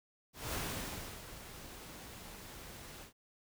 pink noise with ADSR envelope, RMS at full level -38 dBFS, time 0.33-3.13 s, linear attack 200 ms, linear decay 680 ms, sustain -12 dB, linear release 110 ms, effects none

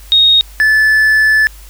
sine / triangle tone pair in turn, 3733 / 1740 Hz, A#7 / A6, +2 / -20 cents, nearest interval octave + minor second, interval 1322 cents, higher first, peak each -5 dBFS, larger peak neither, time 0.12-0.41 / 0.6-1.47 s, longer second, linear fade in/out 0 ms, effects added 50 Hz sine -33 dBFS peak until 1.69 s + white hiss -41 dBFS RMS until 1.69 s

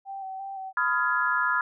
sine tone with vibrato, 773 Hz, G5, 24 cents flat, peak -33 dBFS, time 0.05-0.73 s, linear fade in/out 50 ms, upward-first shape square, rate 2.9 Hz, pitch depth 21 cents each way
sine chord, F half-diminished seventh, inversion second, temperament just, 1005.8 / 1257.2 / 1396.9 / 1676.3 Hz, Cb6 / Eb6 / F6 / Ab6, +31 / +18 / 0 / +16 cents, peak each -28 / -29 / -26 / -28 dBFS, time 0.77-1.61 s, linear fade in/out 2 ms
effects none

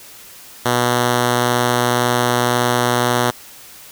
5% pulse tone, 121.9 Hz, B2, 22 cents flat, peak -3 dBFS, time 0.65-3.31 s, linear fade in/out 10 ms, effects white hiss -40 dBFS RMS until 3.91 s

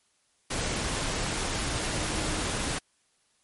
sine tone in noise, 311.1 Hz, D#4, in tune, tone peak -38 dBFS, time 1.92-2.43 s, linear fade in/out 10 ms, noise pink, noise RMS -30 dBFS, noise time 0.5-2.79 s, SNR -11 dB, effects white hiss -69 dBFS RMS until 3.43 s + MP3 48 kbps

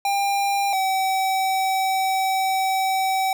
square tone pair in turn, 798 / 764.9 Hz, G5 / G5, +31 / -43 cents, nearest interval minor second, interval 74 cents, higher first, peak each -20 dBFS, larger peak neither, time 0.05-0.73 / 0.73-3.33 s, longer second, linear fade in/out 2 ms, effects none

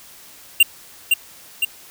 square tone with echo, 2780 Hz, F7, 9 cents flat, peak -8 dBFS, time 0.6-0.63 s, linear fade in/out 5 ms, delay 510 ms, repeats 2, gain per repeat -4 dB, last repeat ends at 1.65 s, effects white hiss -44 dBFS RMS until 1.9 s

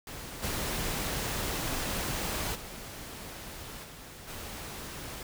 pink noise with level steps, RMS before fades -42 / -33 / -43 / -47 / -41 dBFS, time 0.07-5.23 s, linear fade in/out 2 ms, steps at 0.42 / 2.54 / 3.83 / 4.27 s, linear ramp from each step 20 ms, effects none

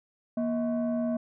sine tone pair together, 237.7 / 637 Hz, A#3 / D#5, +34 / +41 cents, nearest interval octave + perfect fourth, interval 1707 cents, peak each -25 / -29 dBFS, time 0.37-1.17 s, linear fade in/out 5 ms, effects tanh soft clip ceiling -23 dBFS

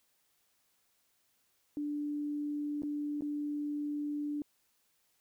sine tone with dropouts, 293.7 Hz, D4, in tune, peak -33 dBFS, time 1.77-4.42 s, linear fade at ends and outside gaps 1 ms, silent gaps 2.821-2.833 / 3.209-3.221 s, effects white hiss -74 dBFS RMS until 5.2 s

